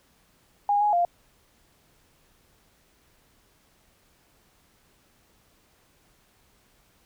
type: tone with pitch steps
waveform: sine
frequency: 817 / 833 / 697 Hz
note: G#5 / G#5 / F5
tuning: -29 / +5 / -4 cents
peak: -19 dBFS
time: 0.69-1.05 s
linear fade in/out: 2 ms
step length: 120 ms
effects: pink hiss -63 dBFS RMS until 7.05 s